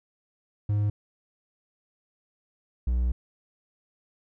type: tone pair in turn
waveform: triangle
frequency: 103.83 / 60.81 Hz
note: G#2 / B1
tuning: 0 / -26 cents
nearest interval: major sixth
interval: 926 cents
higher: first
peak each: -20 dBFS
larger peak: neither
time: 0.69-0.9 / 2.87-3.12 s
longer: second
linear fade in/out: 5 ms
effects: none